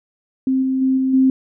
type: tone with level steps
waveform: sine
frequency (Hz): 262.8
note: C4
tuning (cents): +8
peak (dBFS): -14 / -16 / -13 / -15 / -10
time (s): 0.47-1.3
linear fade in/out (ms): 2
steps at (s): 0.62 / 0.81 / 0.97 / 1.13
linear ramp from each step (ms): 10
effects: none